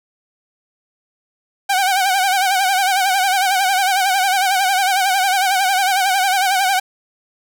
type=tone with vibrato; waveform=sawtooth; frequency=765 Hz; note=G5; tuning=42 cents flat; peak=-10 dBFS; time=1.69-6.8 s; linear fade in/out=10 ms; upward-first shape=sine; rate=11 Hz; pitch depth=84 cents each way; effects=none